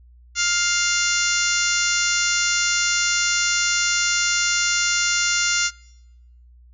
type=harmonic tone; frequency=700 Hz; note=F5; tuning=4 cents sharp; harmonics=2 / 3 / 4 / 5 / 6 / 7 / 8 / 9 / 10; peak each=-25 / -26 / -27 / -31 / -29 / -31 / -26 / -27 / -26 dBFS; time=0.35-5.71 s; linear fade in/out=50 ms; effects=noise-tail reverb RT60 0.9 s tail -24 dB re dry + added 60 Hz sine -46 dBFS peak until 6.73 s